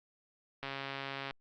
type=click train; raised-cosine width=0.3 ms; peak=-23 dBFS; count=94; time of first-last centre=0.63-1.309 s; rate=137 Hz; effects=low-pass 5000 Hz 12 dB/octave + Opus 48 kbps